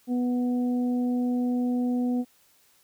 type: harmonic tone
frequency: 246.5 Hz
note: B3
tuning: 3 cents flat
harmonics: 1 / 2 / 3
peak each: -23 / -36 / -40 dBFS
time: 0.07-2.25 s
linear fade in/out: 50 ms
effects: white hiss -62 dBFS RMS until 2.83 s